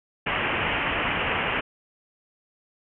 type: low-pass noise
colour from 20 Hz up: white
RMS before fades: -26 dBFS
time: 0.26-1.61 s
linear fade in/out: 10 ms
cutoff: 3000 Hz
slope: 96 dB/octave
effects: none